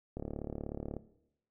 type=click train; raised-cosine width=2 ms; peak=-25 dBFS; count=30; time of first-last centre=0.17-0.967 s; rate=36.4 Hz; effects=noise-tail reverb RT60 0.8 s tail -17 dB re dry